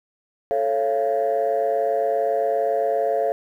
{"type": "chord", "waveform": "sine", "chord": "A augmented", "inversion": "none", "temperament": "just", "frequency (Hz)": [440, 550, 687.5], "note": ["A4", "C#5", "E#5"], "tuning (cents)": [0, -14, -27], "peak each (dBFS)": [-23, -22, -21], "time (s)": [0.51, 3.32], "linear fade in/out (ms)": 0, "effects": ["tanh soft clip ceiling -13 dBFS", "9-bit"]}